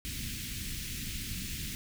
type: band-stop noise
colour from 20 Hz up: pink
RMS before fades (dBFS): -38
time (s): 0.05-1.75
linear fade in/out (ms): 0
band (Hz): 260 to 2100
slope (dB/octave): 24
effects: none